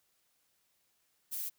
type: noise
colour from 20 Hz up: violet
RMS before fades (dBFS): -38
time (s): 1.31-1.5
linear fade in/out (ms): 20
effects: white hiss -75 dBFS RMS until 1.58 s